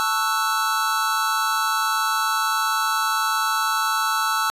square chord, F# minor seventh, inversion first, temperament equal, 880 / 1108.7 / 1318.5 / 1480 Hz, A5 / C#6 / E6 / F#6, 0 / 0 / 0 / 0 cents, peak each -27 / -29 / -23 / -28 dBFS, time 0-4.5 s, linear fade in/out 0 ms, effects resampled to 32000 Hz

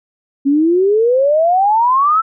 sine exponential sweep, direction up, 270.9 to 1344 Hz, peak -9 dBFS, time 0.45-2.22 s, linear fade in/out 20 ms, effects none

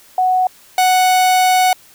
sine / 45% pulse tone pair in turn, 740 / 740 Hz, F#5 / F#5, 0 / 0 cents, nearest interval unison, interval 0 cents, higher neither, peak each -11 / -10 dBFS, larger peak second, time 0.18-0.47 / 0.78-1.73 s, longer second, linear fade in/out 2 ms, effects white hiss -46 dBFS RMS until 1.94 s

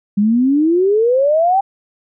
sine exponential sweep, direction up, 198.4 to 801 Hz, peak -10 dBFS, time 0.17-1.61 s, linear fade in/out 10 ms, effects none

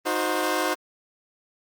15% pulse chord, C diminished, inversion first, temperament equal with one note detuned, 311.1 / 363.8 / 523.3 Hz, Eb4 / Gb4 / C5, 0 / -29 / 0 cents, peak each -21 dBFS, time 0.05-0.75 s, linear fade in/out 20 ms, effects Opus 32 kbps

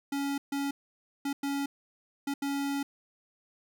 square tone bursts at uneven times, 280 Hz, C#4, 18 cents sharp, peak -30 dBFS, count 6, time 0.12-0.38 / 0.52-0.71 / 1.25-1.33 / 1.43-1.66 / 2.27-2.34 / 2.42-2.83 s, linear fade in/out 5 ms, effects none

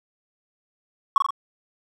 triangle tone with echo, 1108.7 Hz, C#6, in tune, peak -9 dBFS, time 1.16-1.18 s, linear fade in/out 2 ms, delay 42 ms, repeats 3, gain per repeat -4 dB, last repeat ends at 1.306 s, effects tanh soft clip ceiling -9 dBFS

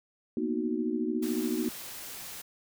sine chord, B major seventh, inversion third, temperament equal, 233.1 / 246.9 / 311.1 / 370 Hz, A#3 / B3 / D#4 / F#4, 0 / 0 / 0 / 0 cents, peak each -33 / -34 / -32 / -34 dBFS, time 0.37-1.69 s, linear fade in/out 2 ms
white noise, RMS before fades -42 dBFS, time 1.22-2.42 s, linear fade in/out 10 ms
effects none

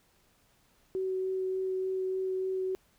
sine tone with vibrato, 376.5 Hz, F#4, 30 cents sharp, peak -29 dBFS, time 0.95-2.75 s, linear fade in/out 0 ms, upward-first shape sine, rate 3.4 Hz, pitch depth 8 cents each way, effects pink hiss -67 dBFS RMS until 2.98 s

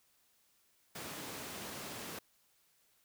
pink high-pass noise, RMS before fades -45 dBFS, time 0.95-2.19 s, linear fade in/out 5 ms, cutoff 160 Hz, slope 12 dB/octave, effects white hiss -72 dBFS RMS until 3.04 s

